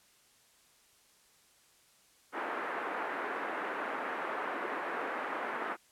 white band-pass noise, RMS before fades -37 dBFS, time 2.32-5.77 s, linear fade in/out 50 ms, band 280 to 1700 Hz, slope 24 dB/octave, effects white hiss -65 dBFS RMS until 5.91 s + low-pass 11000 Hz 12 dB/octave

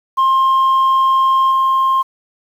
sine tone with level steps, 1061 Hz, C6, 24 cents sharp, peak -7 / -9 dBFS, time 0.17-2.03 s, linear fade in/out 20 ms, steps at 1.5 s, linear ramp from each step 20 ms, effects tanh soft clip ceiling -9 dBFS + 7-bit

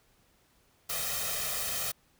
white noise with comb filter, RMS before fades -33 dBFS, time 0.89-1.92 s, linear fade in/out 10 ms, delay 1.6 ms, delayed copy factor +0.8, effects pink hiss -67 dBFS RMS until 2.19 s

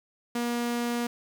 sawtooth tone, 238.6 Hz, A#3, 41 cents sharp, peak -23 dBFS, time 0.35-1.07 s, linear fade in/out 5 ms, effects 9-bit

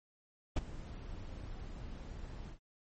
brown noise with ADSR envelope, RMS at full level -26 dBFS, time 0.56-2.59 s, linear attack 11 ms, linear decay 21 ms, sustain -19 dB, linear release 100 ms, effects MP3 32 kbps

